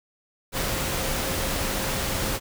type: tone in noise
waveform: sine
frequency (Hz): 532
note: C5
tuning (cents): +29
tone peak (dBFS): -37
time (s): 0.52-2.4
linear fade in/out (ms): 50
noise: pink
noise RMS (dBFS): -27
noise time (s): 0.52-2.4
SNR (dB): -13
effects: none